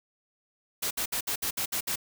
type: noise bursts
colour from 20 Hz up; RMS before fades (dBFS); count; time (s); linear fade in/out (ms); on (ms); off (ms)
white; -30; 8; 0.82-1.959; 10; 89; 61
effects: none